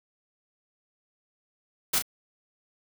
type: noise with echo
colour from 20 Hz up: white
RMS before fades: -24 dBFS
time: 1.93-1.99 s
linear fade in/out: 10 ms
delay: 34 ms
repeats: 1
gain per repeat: -7 dB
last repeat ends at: 2.024 s
effects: none